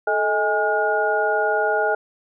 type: tone cluster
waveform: sine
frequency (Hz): 434.1 / 632 / 823 / 1433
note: A4 / D#5 / G#5 / F6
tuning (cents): -23 / +27 / -16 / +44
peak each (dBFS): -23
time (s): 0.07-1.95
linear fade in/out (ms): 5
effects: none